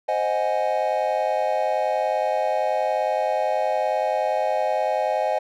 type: chord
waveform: triangle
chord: Ab dominant seventh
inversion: first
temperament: equal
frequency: 523.3 / 622.3 / 740 / 830.6 Hz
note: C5 / Eb5 / Gb5 / Ab5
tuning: 0 / 0 / 0 / 0 cents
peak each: -25 / -22 / -25 / -24 dBFS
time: 0.08-5.39 s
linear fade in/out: 10 ms
effects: none